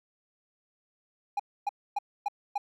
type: tone bursts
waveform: triangle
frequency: 815 Hz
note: G#5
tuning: 33 cents flat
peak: -24 dBFS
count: 5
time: 1.37-2.58 s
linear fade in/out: 5 ms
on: 26 ms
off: 270 ms
effects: none